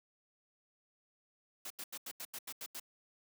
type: noise bursts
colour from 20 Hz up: white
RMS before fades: -44 dBFS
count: 9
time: 1.65-2.799 s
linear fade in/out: 5 ms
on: 53 ms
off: 84 ms
effects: high-pass 200 Hz 12 dB/octave